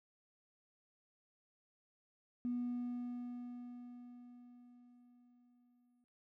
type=tone with exponential decay; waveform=triangle; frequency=244 Hz; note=B3; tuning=21 cents flat; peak=-31 dBFS; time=2.45-6.04 s; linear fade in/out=0 ms; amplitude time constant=780 ms; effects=noise-tail reverb RT60 0.3 s tail -18 dB re dry + tanh soft clip ceiling -33 dBFS